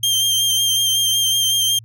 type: tone with vibrato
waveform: sawtooth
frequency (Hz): 3173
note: G7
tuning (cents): +20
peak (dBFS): -12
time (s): 0.03-1.79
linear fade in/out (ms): 5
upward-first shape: sine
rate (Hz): 5.4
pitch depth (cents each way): 21
effects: added 113 Hz sine -39 dBFS peak until 1.84 s